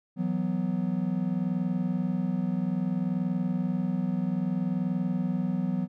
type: chord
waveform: triangle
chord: E suspended second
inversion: none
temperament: just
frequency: 164.81 / 185.42 / 247.2 Hz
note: E3 / F#3 / B3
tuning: 0 / +4 / +2 cents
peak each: -30 / -26 / -30 dBFS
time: 0.16-5.88 s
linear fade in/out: 50 ms
effects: none